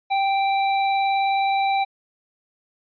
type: tone with vibrato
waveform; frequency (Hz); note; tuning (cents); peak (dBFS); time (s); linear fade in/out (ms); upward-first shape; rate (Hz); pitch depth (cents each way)
square; 784; G5; 0; -19; 0.1-1.85; 20; triangle; 19; 8
effects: resampled to 11025 Hz